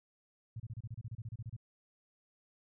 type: tone bursts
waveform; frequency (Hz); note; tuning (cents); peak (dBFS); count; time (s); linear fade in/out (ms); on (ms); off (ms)
sine; 113.2; A2; +50; -39; 15; 0.56-1.565; 5; 39; 30
effects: none